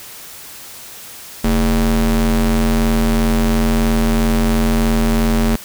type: ring-modulated tone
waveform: square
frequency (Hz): 92.5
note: F#2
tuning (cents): 0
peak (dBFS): -10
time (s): 1.44-5.56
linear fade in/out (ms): 5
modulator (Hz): 134
effects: white hiss -35 dBFS RMS until 5.64 s